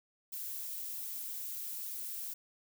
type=noise; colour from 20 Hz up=violet; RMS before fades=-41 dBFS; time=0.32-2.34 s; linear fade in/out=10 ms; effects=none